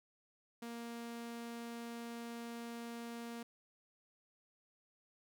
sawtooth tone, 234.1 Hz, A#3, 8 cents sharp, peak -40 dBFS, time 0.62-3.43 s, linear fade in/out 5 ms, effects none

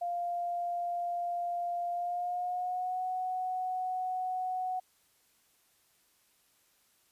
sine tone with pitch glide, 698.5 to 740 Hz, F5 to F#5, 0 to 0 cents, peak -31 dBFS, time 0.01-4.8 s, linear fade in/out 10 ms, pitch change +100 cents, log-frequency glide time 1.91-3.03 s, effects white hiss -69 dBFS RMS until 7.11 s + resampled to 32000 Hz

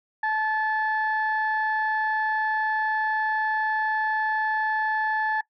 sine tone pair together, 868 / 1736 Hz, A5 / A6, -24 / -24 cents, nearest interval octave, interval 1200 cents, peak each -24 dBFS, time 0.23-5.41 s, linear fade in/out 5 ms, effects noise-tail reverb RT60 0.1 s tail -21 dB re dry + tanh soft clip ceiling -16 dBFS

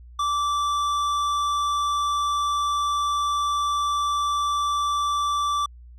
sine tone with tanh clipping, 1165 Hz, D6, 14 cents flat, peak -23 dBFS, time 0.19-5.66 s, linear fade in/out 5 ms, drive 13 dB, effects added 60 Hz sine -42 dBFS peak until 5.98 s

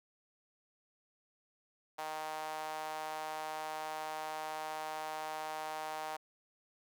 sawtooth tone with high-pass filter, 155.7 Hz, D#3, 2 cents sharp, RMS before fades -41 dBFS, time 1.98-6.17 s, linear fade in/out 10 ms, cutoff 780 Hz, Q 3.3, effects none

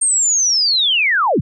sine linear sweep, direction down, 8690 to 69.2 Hz, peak -12 dBFS, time 0.01-1.41 s, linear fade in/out 10 ms, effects none

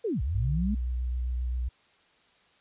sine linear two-way sweep, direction down then up, 493.9 to 55 to 218.7 Hz, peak -26 dBFS, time 0.04-0.75 s, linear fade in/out 10 ms, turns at 0.22 s
sine tone with vibrato, 61.74 Hz, B1, in tune, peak -27 dBFS, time 0.34-1.69 s, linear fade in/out 10 ms, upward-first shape sine, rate 7.6 Hz, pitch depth 21 cents each way
effects white hiss -63 dBFS RMS until 2.6 s + resampled to 8000 Hz

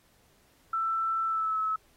sine tone with pitch glide, 1331 to 1295.4 Hz, E6 to E6, +16 to -31 cents, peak -26 dBFS, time 0.73-1.76 s, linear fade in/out 5 ms, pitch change -47 cents, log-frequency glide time 1.25-1.58 s, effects pink hiss -65 dBFS RMS until 1.96 s + AAC 48 kbps

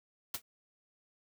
white noise with exponential decay, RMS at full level -30 dBFS, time 0.34-0.42 s, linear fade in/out 5 ms, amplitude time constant 16 ms, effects none

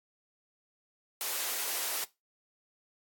white high-pass noise, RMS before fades -34 dBFS, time 1.21-2.04 s, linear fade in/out 0 ms, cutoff 350 Hz, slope 24 dB/octave, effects noise-tail reverb RT60 0.2 s tail -17 dB re dry + AAC 64 kbps

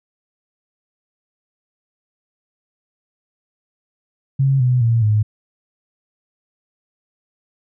sine tone with pitch steps, 135.9 / 125.34 / 115.61 / 106.62 Hz, C#3 / B2 / A#2 / G#2, -34 / +26 / -14 / +46 cents, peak -12 dBFS, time 4.39-5.23 s, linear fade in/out 10 ms, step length 210 ms, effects none

